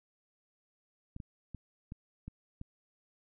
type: clicks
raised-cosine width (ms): 5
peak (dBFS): -30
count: 6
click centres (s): 1.164 / 1.202 / 1.547 / 1.921 / 2.28 / 2.614
effects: none